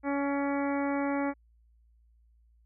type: harmonic tone with a mistuned harmonic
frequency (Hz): 281.4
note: C#4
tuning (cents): +26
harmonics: 1 / 2 / 3 / 4 / 5 / 6 / 7 / 8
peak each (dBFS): -29 / -34 / -36 / -41 / -42 / -45 / -44 / -44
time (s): 0.03-1.34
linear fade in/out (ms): 50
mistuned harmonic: 5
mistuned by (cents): -19
effects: added 57 Hz sine -60 dBFS peak until 2.65 s